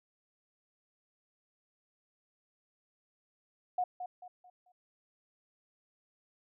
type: tone with echo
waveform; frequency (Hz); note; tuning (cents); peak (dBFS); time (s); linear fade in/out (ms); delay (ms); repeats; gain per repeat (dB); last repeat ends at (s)
sine; 725; F#5; -35; -28; 3.78-3.84; 5; 220; 4; -9; 4.72
effects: none